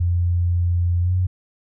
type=tone with pitch glide; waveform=sine; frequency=87.31 to 91.49 Hz; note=F2 to F#2; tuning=0 to -19 cents; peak=-16 dBFS; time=0-1.27 s; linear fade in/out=10 ms; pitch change=+81 cents; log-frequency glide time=1.01-1.14 s; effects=none